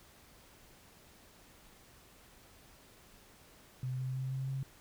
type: tone with pitch steps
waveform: sine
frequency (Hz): 128.1 / 129.66 / 131.25 / 132.85 / 134.47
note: C3 / C3 / C3 / C3 / C3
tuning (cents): -36 / -15 / +6 / +27 / +48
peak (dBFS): -34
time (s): 3.83-4.63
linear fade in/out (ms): 2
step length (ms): 160
effects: pink hiss -60 dBFS RMS until 4.8 s